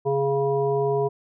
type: harmonic tone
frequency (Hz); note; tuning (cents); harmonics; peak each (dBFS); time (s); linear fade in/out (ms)
138.59; C#3; 0; 1 / 3 / 5 / 7; -28 / -21 / -29 / -31; 0.05-1.09; 20
effects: none